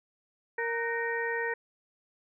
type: harmonic tone with a mistuned harmonic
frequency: 464.4 Hz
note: A#4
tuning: 7 cents flat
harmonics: 1 / 2 / 3 / 4 / 5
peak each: -33 / -37 / -39 / -32 / -44 dBFS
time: 0.58-1.54 s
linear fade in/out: 5 ms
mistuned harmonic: 3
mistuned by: +140 cents
effects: none